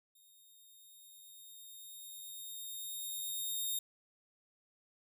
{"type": "tone with level ramp", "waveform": "5% pulse", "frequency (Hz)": 3699, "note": "A#7", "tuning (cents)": -14, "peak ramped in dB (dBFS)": [-55, -26], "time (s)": [0.15, 3.79], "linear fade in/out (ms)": 5, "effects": []}